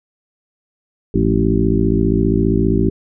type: harmonic tone with a mistuned harmonic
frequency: 55 Hz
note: A1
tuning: in tune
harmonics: 1 / 2 / 3 / 4 / 5 / 6 / 7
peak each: -20 / -20 / -20 / -20 / -20 / -20 / -20 dBFS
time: 1.14-2.9 s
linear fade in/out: 5 ms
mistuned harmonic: 3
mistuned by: +93 cents
effects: none